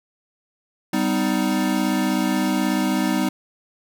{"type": "chord", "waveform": "square", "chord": "G augmented", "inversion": "none", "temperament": "equal with one note detuned", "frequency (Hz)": [196, 252.4, 311.1], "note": ["G3", "B3", "D#4"], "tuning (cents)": [0, 38, 0], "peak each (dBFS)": -24, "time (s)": [0.93, 3.29], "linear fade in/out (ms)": 5, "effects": []}